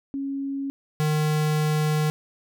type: tone pair in turn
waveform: sine / square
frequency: 275.4 / 152.96 Hz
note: C#4 / D#3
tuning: -11 / -29 cents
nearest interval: minor seventh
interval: 1018 cents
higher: first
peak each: -26 / -21 dBFS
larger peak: second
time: 0.14-0.7 / 1-2.1 s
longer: second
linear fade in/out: 0 ms
effects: none